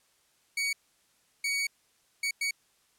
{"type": "tone bursts at uneven times", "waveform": "sawtooth", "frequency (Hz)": 2246, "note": "C#7", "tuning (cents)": 22, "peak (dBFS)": -24, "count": 4, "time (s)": [[0.57, 0.73], [1.44, 1.67], [2.23, 2.31], [2.41, 2.51]], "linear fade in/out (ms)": 5, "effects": ["white hiss -68 dBFS RMS until 2.98 s", "low-pass 11000 Hz 12 dB/octave"]}